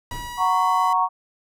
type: tone with pitch glide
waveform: sawtooth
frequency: 967 to 1002.8 Hz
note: B5 to B5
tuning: -37 to +26 cents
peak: -28 dBFS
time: 0.11-0.93 s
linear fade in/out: 2 ms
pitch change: +63 cents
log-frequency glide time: 0.34-0.56 s
type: noise with exponential decay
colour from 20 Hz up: brown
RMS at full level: -29 dBFS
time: 0.11-0.67 s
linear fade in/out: 2 ms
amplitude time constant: 120 ms
type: chord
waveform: sine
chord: F# major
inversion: none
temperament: equal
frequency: 740 / 932.3 / 1108.7 Hz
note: F#5 / A#5 / C#6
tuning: 0 / 0 / 0 cents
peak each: -23 / -21 / -20 dBFS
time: 0.37-1.09 s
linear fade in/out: 50 ms
effects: none